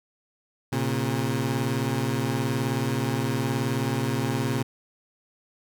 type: beating tone pair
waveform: 20% pulse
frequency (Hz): 116.54 / 135.54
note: A#2 / C#3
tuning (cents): 0 / -39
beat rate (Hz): 19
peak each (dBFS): -22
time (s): 0.72-4.63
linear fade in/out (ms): 10
effects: none